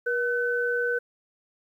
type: tone pair together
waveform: sine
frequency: 480 / 1512.9 Hz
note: B4 / F#6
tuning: -49 / +38 cents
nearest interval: octave + minor sixth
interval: 1987 cents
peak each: -26 dBFS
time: 0.06-0.99 s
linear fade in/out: 10 ms
effects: 10-bit